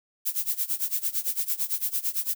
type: noise with tremolo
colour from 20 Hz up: violet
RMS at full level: -25 dBFS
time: 0.25-2.35 s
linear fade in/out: 20 ms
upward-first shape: sine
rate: 8.9 Hz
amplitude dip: 90%
effects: none